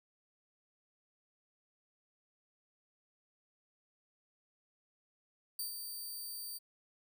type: tone with ADSR envelope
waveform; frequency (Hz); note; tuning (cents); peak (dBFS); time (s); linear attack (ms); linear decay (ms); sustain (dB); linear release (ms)
10% pulse; 4639; D8; -22; -29; 5.59-6.59; 3; 120; -6; 23
effects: none